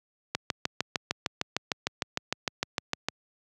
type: click train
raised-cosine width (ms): 0.2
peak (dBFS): -9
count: 19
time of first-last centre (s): 0.35-3.086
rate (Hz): 6.58
effects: high-pass 100 Hz 12 dB/octave